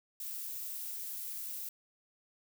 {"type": "noise", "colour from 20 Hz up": "violet", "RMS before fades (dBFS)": -41, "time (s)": [0.2, 1.69], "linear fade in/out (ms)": 2, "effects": []}